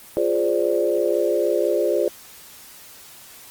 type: chord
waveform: sine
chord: D half-diminished seventh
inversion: first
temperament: equal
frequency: 349.2 / 415.3 / 523.3 / 587.3 Hz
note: F4 / Ab4 / C5 / D5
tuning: 0 / 0 / 0 / 0 cents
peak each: -23 dBFS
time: 0.17-2.08 s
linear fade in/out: 0 ms
effects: white hiss -44 dBFS RMS until 3.5 s + Opus 24 kbps